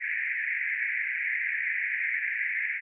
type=band-pass noise; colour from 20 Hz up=white; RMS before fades=-30 dBFS; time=0-2.81 s; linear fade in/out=50 ms; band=1700 to 2300 Hz; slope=96 dB/octave; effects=none